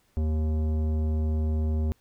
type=tone with tanh clipping; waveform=sine; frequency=77.78 Hz; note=D#2; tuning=in tune; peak=-25 dBFS; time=0.17-1.92 s; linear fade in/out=0 ms; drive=14 dB; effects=pink hiss -67 dBFS RMS until 2 s